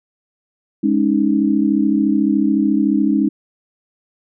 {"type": "chord", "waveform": "sine", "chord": "Ab suspended fourth", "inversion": "none", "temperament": "equal", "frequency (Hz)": [207.7, 277.2, 311.1], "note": ["Ab3", "Db4", "Eb4"], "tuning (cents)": [0, 0, 0], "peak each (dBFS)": -17, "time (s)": [0.83, 3.29], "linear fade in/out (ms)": 10, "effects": []}